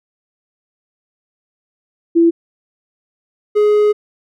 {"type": "tone pair in turn", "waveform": ["sine", "triangle"], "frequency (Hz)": [335.3, 419], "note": ["E4", "G#4"], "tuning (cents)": [30, 15], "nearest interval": "major third", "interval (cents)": 385, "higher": "second", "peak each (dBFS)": -7, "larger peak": "neither", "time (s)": [[2.15, 2.31], [3.55, 3.93]], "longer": "second", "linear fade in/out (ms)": 20, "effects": []}